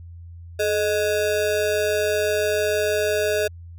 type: ring-modulated tone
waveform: square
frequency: 523.3 Hz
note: C5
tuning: in tune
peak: -17 dBFS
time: 0.59-3.48 s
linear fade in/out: 10 ms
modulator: 97 Hz
effects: added 85 Hz sine -37 dBFS peak until 3.78 s